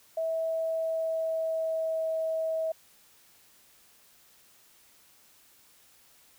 sine tone with pitch glide, 650 to 643.6 Hz, E5 to E5, -24 to -42 cents, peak -27 dBFS, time 0.17-2.72 s, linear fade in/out 5 ms, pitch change -18 cents, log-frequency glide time 0.51-2.1 s, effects white hiss -60 dBFS RMS until 6.38 s

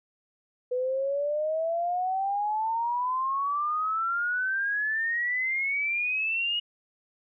sine exponential sweep, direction up, 493.9 to 2900 Hz, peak -25 dBFS, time 0.71-6.6 s, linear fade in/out 10 ms, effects none

